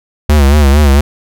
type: tone with vibrato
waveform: square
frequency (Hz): 71.8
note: D2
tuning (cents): -39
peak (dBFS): -5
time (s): 0.29-1.01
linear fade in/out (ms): 5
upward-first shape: sine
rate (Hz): 4.4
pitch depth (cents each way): 96
effects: none